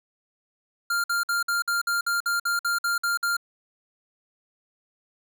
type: tone bursts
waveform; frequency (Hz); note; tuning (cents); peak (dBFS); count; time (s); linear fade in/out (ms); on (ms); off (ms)
square; 1396.9; F6; 0; -23; 13; 0.9-3.368; 5; 140; 54
effects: none